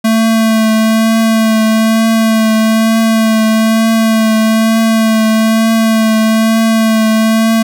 square tone with vibrato, 222.1 Hz, A3, 16 cents sharp, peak -8 dBFS, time 0.04-7.63 s, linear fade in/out 10 ms, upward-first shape triangle, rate 1.1 Hz, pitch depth 21 cents each way, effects none

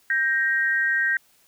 sine tone pair together, 1577 / 1875.4 Hz, G6 / A#6, +10 / +10 cents, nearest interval minor third, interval 300 cents, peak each -22 dBFS, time 0.1-1.17 s, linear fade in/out 2 ms, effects white hiss -60 dBFS RMS until 1.47 s

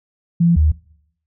sine tone pair in turn, 170 / 76.69 Hz, F3 / D#2, -46 / -24 cents, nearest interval octave + major second, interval 1378 cents, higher first, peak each -10 dBFS, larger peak neither, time 0.4-0.56 / 0.56-0.72 s, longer neither, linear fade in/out 10 ms, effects noise-tail reverb RT60 0.7 s tail -22 dB re dry

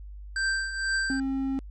square tone with tremolo, 1568 Hz, G6, in tune, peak -24 dBFS, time 0.36-1.2 s, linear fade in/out 2 ms, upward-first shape triangle, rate 2.1 Hz, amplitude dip 70%
triangle tone, 268.6 Hz, C4, 46 cents sharp, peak -24 dBFS, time 1.1-1.59 s, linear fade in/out 0 ms
effects added 50 Hz sine -39 dBFS peak until 1.7 s + resampled to 22050 Hz

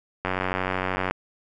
click train, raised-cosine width 0.5 ms, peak -10 dBFS, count 81, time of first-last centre 0.25-1.11 s, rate 93 Hz, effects none

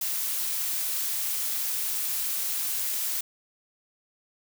blue noise, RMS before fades -29 dBFS, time 0.01-3.21 s, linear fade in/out 5 ms, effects none

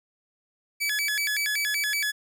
sawtooth tone with vibrato, 1975.5 Hz, B6, in tune, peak -21 dBFS, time 0.8-2.12 s, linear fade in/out 20 ms, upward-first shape square, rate 5.3 Hz, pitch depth 260 cents each way, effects none

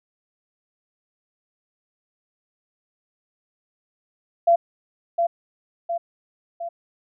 sine tone with echo, 682 Hz, F5, 41 cents flat, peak -12 dBFS, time 4.47-4.56 s, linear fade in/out 10 ms, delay 710 ms, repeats 3, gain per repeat -5 dB, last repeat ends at 6.69 s, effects none

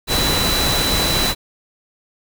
sine tone in noise, 3972 Hz, B7, 9 cents sharp, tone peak -20 dBFS, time 0.07-1.35 s, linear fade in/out 50 ms, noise pink, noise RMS -19 dBFS, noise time 0.07-1.35 s, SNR -4 dB, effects none

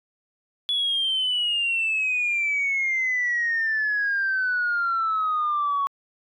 sine exponential sweep, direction down, 3418 to 1108.7 Hz, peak -20 dBFS, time 0.69-5.87 s, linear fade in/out 0 ms, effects tanh soft clip ceiling -17 dBFS

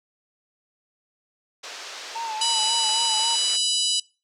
white band-pass noise, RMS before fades -38 dBFS, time 1.63-3.57 s, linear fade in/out 10 ms, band 400 to 6000 Hz, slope 24 dB/octave
triangle tone with vibrato, 893 Hz, A5, 25 cents sharp, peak -26 dBFS, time 2.15-3.36 s, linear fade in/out 10 ms, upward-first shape sine, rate 3.7 Hz, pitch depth 61 cents each way
harmonic tone, 987.8 Hz, B5, in tune, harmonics 3 / 4 / 5 / 6 / 7 / 8 / 9 / 10, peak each -25 / -26 / -26 / -33 / -32 / -31 / -35 / -32 dBFS, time 2.41-4 s, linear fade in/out 5 ms
effects noise-tail reverb RT60 0.3 s tail -23 dB re dry

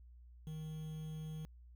triangle tone with quantisation, 156.4 Hz, D#3, 9 cents sharp, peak -40 dBFS, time 0.47-1.45 s, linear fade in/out 0 ms, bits 10, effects added 60 Hz sine -55 dBFS peak until 1.75 s

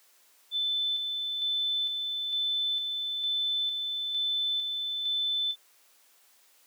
sine tone with tremolo, 3520 Hz, A7, in tune, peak -26 dBFS, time 0.51-5.56 s, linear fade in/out 50 ms, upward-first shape square, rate 1.1 Hz, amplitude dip 35%, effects white hiss -62 dBFS RMS until 6.66 s + high-pass 400 Hz 12 dB/octave

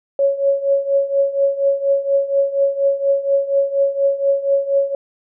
sine tone with tremolo, 554.4 Hz, C#5, in tune, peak -10 dBFS, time 0.19-4.95 s, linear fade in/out 2 ms, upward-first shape triangle, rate 4.2 Hz, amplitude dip 85%, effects none

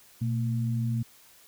sine tone pair together, 120 / 226.7 Hz, B2 / A#3, -49 / -48 cents, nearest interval major seventh, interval 1101 cents, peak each -26 / -32 dBFS, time 0.21-1.03 s, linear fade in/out 10 ms, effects white hiss -56 dBFS RMS until 1.47 s

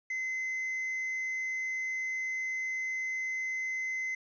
triangle tone with quantisation, 2052 Hz, C7, 34 cents flat, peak -30 dBFS, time 0.1-4.15 s, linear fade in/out 5 ms, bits 10, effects resampled to 16000 Hz

